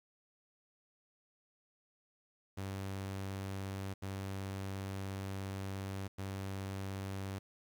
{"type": "tone bursts at uneven times", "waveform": "sawtooth", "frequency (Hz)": 97, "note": "G2", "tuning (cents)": -18, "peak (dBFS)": -35, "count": 3, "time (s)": [[2.57, 3.94], [4.02, 6.08], [6.18, 7.39]], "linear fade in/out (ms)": 10, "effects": ["11-bit"]}